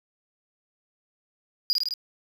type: tone with echo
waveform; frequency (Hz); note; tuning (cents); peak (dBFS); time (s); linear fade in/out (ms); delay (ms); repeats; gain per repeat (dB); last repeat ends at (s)
triangle; 4879; D#8; -35; -18; 1.7-1.73; 0; 52; 4; -2; 1.938
effects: none